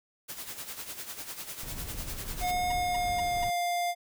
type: noise with tremolo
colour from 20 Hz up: white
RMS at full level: -38 dBFS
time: 0.28-2.52 s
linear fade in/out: 20 ms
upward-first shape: sine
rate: 10 Hz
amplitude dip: 65%
type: noise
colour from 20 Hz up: brown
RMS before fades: -39 dBFS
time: 1.63-3.5 s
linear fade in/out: 0 ms
type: tone with pitch glide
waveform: square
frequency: 720 to 701.1 Hz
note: F#5 to F5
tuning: -47 to +7 cents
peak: -28 dBFS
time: 2.4-3.95 s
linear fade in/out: 50 ms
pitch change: -46 cents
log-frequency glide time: 2.68-3.56 s
type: tone bursts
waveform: sawtooth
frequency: 952 Hz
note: A#5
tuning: 36 cents sharp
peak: -34 dBFS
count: 4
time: 2.7-3.444 s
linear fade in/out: 5 ms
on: 21 ms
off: 220 ms
effects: none